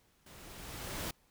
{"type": "noise with level ramp", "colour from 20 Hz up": "pink", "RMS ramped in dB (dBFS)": [-55, -37], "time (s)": [0.26, 1.11], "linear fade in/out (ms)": 5, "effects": ["pink hiss -70 dBFS RMS until 1.3 s"]}